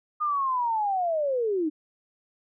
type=linear sweep; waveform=sine; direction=down; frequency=1231 to 293.7 Hz; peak=-23 dBFS; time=0.2-1.7 s; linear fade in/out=20 ms; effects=none